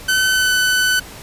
sawtooth tone with pitch glide, 1521 to 1503.5 Hz, F#6 to F#6, +47 to +27 cents, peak -10 dBFS, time 0.08-1 s, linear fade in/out 10 ms, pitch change -20 cents, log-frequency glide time 0.32-0.51 s, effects pink hiss -36 dBFS RMS until 1.22 s + resampled to 32000 Hz

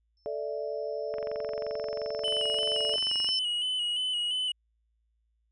sine tone with exponential growth, 5300 Hz, E8, 9 cents sharp, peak -28 dBFS, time 0.17-3.39 s, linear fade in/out 1 ms, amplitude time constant 700 ms
sine chord, A suspended fourth, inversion none, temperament equal, 440 / 587.3 / 659.3 Hz, A4 / D5 / E5, 0 / 0 / 0 cents, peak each -35 / -34 / -38 dBFS, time 0.26-2.96 s, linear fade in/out 0 ms
click train, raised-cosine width 0.5 ms, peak -27 dBFS, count 50, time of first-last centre 1.14-3.289 s, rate 22.8 Hz
triangle tone with vibrato, 2960 Hz, F#7, in tune, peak -26 dBFS, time 2.24-4.52 s, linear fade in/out 5 ms, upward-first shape square, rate 2.9 Hz, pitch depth 34 cents each way
effects added 56 Hz sine -70 dBFS peak until 5.51 s + resampled to 24000 Hz

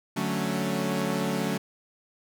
sawtooth chord, D major seventh, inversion none, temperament equal, 146.83 / 185 / 220 / 277.2 Hz, D3 / F#3 / A3 / C#4, 0 / 0 / 0 / 0 cents, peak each -30 / -26 / -27 / -29 dBFS, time 0.16-1.58 s, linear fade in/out 10 ms, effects none

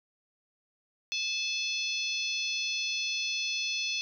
harmonic tone with a mistuned harmonic, 861 Hz, A5, 38 cents flat, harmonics 3 / 4 / 5 / 6 / 7, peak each -33 / -35 / -37 / -39 / -40 dBFS, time 1.12-4.01 s, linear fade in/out 0 ms, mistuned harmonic 3, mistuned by +16 cents, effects none

